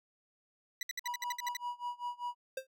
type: tone bursts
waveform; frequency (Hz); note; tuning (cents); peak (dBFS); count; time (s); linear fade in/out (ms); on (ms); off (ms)
20% pulse; 1975.5; B6; 0; -30; 10; 0.81-1.568; 2; 20; 62
type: tone with tremolo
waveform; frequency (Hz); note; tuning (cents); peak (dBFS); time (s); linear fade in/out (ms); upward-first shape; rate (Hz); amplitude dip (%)
triangle; 970; B5; -31; -32; 1.04-2.35; 50; sine; 5.1; 95
type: tone with exponential decay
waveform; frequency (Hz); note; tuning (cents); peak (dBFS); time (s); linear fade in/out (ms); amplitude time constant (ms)
square; 527; C5; +12; -33; 2.57-2.67; 5; 20
effects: none